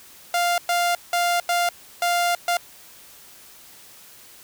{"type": "tone bursts at uneven times", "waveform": "sawtooth", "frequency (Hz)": 698.5, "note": "F5", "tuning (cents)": 0, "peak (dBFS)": -15, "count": 6, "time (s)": [[0.34, 0.58], [0.69, 0.95], [1.13, 1.4], [1.49, 1.69], [2.02, 2.35], [2.48, 2.57]], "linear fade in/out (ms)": 2, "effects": ["white hiss -47 dBFS RMS until 4.43 s"]}